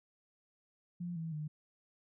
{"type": "tone with pitch steps", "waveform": "sine", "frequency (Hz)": [174.61, 162.92, 152.01], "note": ["F3", "E3", "D#3"], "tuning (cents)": [0, -20, -40], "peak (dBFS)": -37, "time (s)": [1, 1.48], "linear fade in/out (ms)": 10, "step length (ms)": 160, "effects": []}